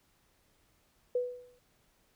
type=tone with exponential decay; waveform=sine; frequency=493.9 Hz; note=B4; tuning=in tune; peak=-25 dBFS; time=1.15-1.59 s; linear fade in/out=5 ms; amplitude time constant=94 ms; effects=pink hiss -70 dBFS RMS until 2.15 s